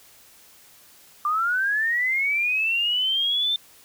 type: linear sweep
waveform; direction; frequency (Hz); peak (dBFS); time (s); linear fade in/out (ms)
sine; up; 1174.7 to 3588; -20; 1.25-3.56; 2
effects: white hiss -52 dBFS RMS until 3.84 s